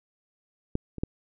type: clicks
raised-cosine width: 3 ms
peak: -13 / -24 / -13 dBFS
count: 3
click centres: 0.754 / 0.983 / 1.035 s
effects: none